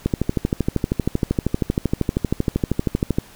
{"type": "click train", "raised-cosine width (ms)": 3, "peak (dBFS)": -5, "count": 41, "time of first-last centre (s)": [0.06, 3.185], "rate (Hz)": 12.8, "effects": ["pink hiss -46 dBFS RMS until 3.35 s"]}